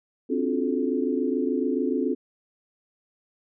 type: tone cluster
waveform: sine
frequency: 261.1 / 288.1 / 345.6 / 365.8 / 432.6 Hz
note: C4 / D4 / F4 / F#4 / A4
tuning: -3 / -33 / -18 / -20 / -29 cents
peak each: -26 / -29 / -31 / -31 / -29 dBFS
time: 0.29-2.15 s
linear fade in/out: 20 ms
effects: none